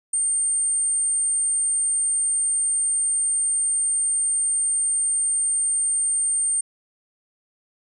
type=tone; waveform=sine; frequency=8750 Hz; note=C#9; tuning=24 cents flat; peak=-19 dBFS; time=0.13-6.61 s; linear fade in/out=5 ms; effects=none